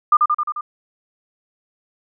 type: tone with echo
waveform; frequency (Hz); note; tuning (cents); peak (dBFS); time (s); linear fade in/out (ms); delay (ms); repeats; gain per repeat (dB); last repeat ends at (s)
sine; 1206; D6; +46; -8; 0.12-0.17; 5; 88; 5; -3; 0.61
effects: none